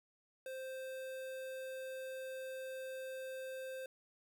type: tone with notch filter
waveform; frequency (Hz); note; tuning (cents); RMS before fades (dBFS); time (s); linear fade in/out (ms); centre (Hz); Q
square; 523.3; C5; 0; -45; 0.46-3.86; 2; 5400; 1.8
effects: 12-bit